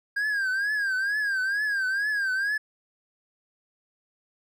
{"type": "tone with vibrato", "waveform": "triangle", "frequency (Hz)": 1613, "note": "G6", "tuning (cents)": 49, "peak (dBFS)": -22, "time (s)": [0.16, 2.58], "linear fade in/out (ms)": 10, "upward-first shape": "triangle", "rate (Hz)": 2.2, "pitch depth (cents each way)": 130, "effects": []}